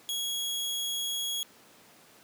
sawtooth tone, 3322 Hz, G#7, in tune, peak -27 dBFS, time 0.09-1.43 s, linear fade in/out 0 ms, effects pink hiss -56 dBFS RMS until 2.23 s + high-pass 200 Hz 12 dB/octave

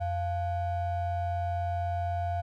triangle ring-modulated tone, 392 Hz, G4, in tune, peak -23 dBFS, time 0-2.42 s, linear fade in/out 20 ms, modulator 304 Hz, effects none

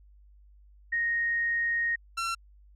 sine / sawtooth tone pair in turn, 1864.7 / 1355.1 Hz, A#6 / E6, 0 / +47 cents, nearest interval tritone, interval 553 cents, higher first, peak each -25 dBFS, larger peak neither, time 0.92-1.96 / 2.17-2.35 s, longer first, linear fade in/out 10 ms, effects added 50 Hz sine -53 dBFS peak until 2.75 s + low-pass 9000 Hz 12 dB/octave

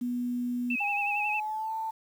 sine tone, 244.4 Hz, B3, 18 cents flat, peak -28 dBFS, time 0.01-0.76 s, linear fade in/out 10 ms
sine tone with vibrato, 2600 Hz, E7, 24 cents flat, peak -28 dBFS, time 0.7-1.4 s, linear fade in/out 5 ms, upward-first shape sine, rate 11 Hz, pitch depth 58 cents each way
sine tone with pitch glide, 814 to 887.7 Hz, G#5 to A5, -35 to +15 cents, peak -30 dBFS, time 0.8-1.91 s, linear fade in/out 10 ms, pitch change +150 cents, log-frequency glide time 1.06-1.73 s
effects 9-bit

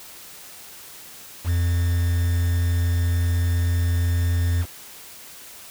triangle tone with quantisation, 86.6 Hz, F2, 14 cents flat, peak -16 dBFS, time 1.44-4.66 s, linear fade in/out 50 ms, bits 6, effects white hiss -42 dBFS RMS until 5.7 s

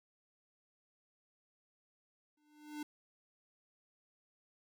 square tone with exponential growth, 299.5 Hz, D4, 34 cents sharp, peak -39 dBFS, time 2.37-2.83 s, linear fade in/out 5 ms, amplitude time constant 100 ms, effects none

